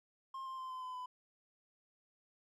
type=tone with pitch steps; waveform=triangle; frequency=1063 / 1050.8 / 1038.7 / 1026.8 / 1015 / 1003.3 Hz; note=C6 / C6 / C6 / C6 / B5 / B5; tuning=+27 / +7 / -13 / -33 / +47 / +27 cents; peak=-40 dBFS; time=0.34-1.06 s; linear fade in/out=5 ms; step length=120 ms; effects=none